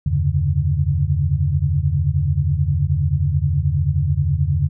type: tone cluster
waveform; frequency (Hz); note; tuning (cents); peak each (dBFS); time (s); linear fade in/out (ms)
sine; 81 / 94.3 / 136.6 / 146; E2 / F#2 / C#3 / D3; -30 / +33 / -25 / -10; -21; 0.06-4.69; 5
effects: none